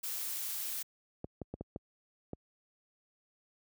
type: noise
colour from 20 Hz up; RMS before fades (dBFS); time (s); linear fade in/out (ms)
blue; -38; 0.03-0.83; 10
type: clicks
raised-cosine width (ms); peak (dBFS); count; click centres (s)
2; -26; 6; 1.244 / 1.417 / 1.54 / 1.61 / 1.761 / 2.333
effects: high-pass 60 Hz 12 dB/octave